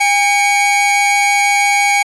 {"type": "tone pair together", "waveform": "45% pulse", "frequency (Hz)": [809.3, 2247], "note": ["G#5", "C#7"], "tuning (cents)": [-45, 23], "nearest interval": "octave + tritone", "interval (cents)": 1768, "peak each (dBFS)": -13, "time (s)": [0, 2.03], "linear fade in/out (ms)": 10, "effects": ["resampled to 24000 Hz"]}